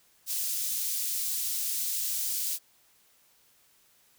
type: high-pass noise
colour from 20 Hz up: white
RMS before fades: -31 dBFS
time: 0.26-2.59 s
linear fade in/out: 50 ms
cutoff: 4800 Hz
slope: 12 dB/octave
effects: white hiss -64 dBFS RMS until 4.18 s